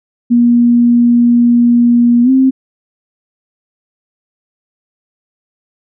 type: tone with pitch glide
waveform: sine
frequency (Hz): 238.8 to 263.4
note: A#3 to C4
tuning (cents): +42 to +12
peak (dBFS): -5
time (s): 0.3-2.51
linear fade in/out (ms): 20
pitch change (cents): +170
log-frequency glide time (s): 2.23-2.3
effects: none

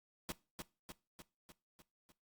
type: noise with echo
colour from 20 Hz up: pink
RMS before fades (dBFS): -42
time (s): 0.29-0.32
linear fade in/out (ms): 0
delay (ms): 300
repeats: 6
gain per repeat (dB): -4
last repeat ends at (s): 2.12
effects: noise-tail reverb RT60 0.3 s tail -20 dB re dry + Opus 48 kbps

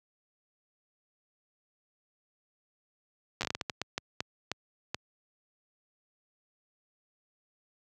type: slowing click train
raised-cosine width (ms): 0.2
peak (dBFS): -14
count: 14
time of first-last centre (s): 3.41-4.945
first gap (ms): 9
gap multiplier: 1.38
effects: high-pass 80 Hz 12 dB/octave

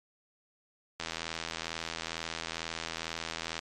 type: click train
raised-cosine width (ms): 0.2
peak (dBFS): -17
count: 214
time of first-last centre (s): 1-3.591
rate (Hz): 82.2
effects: MP3 64 kbps

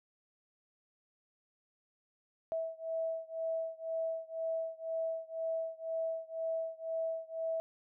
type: beating tone pair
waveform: sine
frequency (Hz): 651 / 653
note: E5 / E5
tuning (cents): -22 / -17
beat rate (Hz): 2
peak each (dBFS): -37 / -38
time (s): 2.52-7.6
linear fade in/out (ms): 0
effects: none

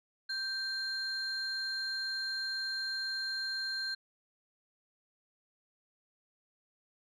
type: tone pair together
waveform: sine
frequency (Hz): 1568 / 4186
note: G6 / C8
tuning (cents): 0 / 0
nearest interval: octave + perfect fourth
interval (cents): 1700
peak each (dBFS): -36 / -34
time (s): 0.29-3.95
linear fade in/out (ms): 10
effects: tanh soft clip ceiling -29 dBFS

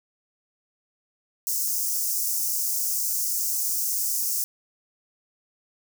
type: high-pass noise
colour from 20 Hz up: white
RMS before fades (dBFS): -26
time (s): 1.47-4.44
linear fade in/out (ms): 0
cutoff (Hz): 5300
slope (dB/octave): 48
effects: none

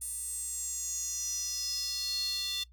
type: tone with high-pass filter sweep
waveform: square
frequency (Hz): 392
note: G4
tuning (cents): 0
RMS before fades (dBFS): -35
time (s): 0.01-2.64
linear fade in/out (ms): 10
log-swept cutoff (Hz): 9300 to 3700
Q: 7.4
effects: noise-tail reverb RT60 0.1 s tail -20 dB re dry + added 60 Hz sine -54 dBFS peak until 2.72 s

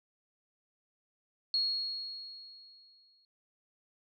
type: tone with exponential decay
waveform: sine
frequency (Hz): 4309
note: C#8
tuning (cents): -50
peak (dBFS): -26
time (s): 1.54-3.25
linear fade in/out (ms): 1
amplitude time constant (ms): 370
effects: none

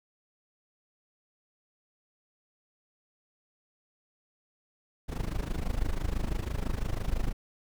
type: noise with amplitude modulation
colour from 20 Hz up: brown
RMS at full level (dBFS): -27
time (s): 5.08-7.33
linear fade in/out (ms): 20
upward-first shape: sine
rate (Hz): 26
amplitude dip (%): 85
effects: none

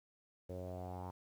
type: tone with low-pass filter sweep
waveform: sawtooth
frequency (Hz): 91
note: F#2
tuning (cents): -28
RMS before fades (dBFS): -45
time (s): 0.49-1.11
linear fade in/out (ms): 10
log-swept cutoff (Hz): 510 to 930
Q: 5.3
effects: 11-bit

